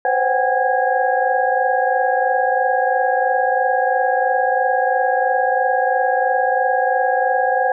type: tone cluster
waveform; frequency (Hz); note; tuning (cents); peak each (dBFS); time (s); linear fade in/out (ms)
sine; 511 / 534 / 747 / 804 / 1648; C5 / C5 / F#5 / G5 / G#6; -41 / +35 / +16 / +44 / -14; -21 / -24 / -18 / -21 / -23; 0.05-7.72; 2
effects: none